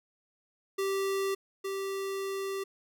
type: tone pair in turn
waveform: square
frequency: 390 / 390 Hz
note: G4 / G4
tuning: -9 / -9 cents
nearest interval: unison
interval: 0 cents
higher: neither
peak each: -29 / -33 dBFS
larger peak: first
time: 0.78-1.35 / 1.64-2.64 s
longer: second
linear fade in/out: 10 ms
effects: none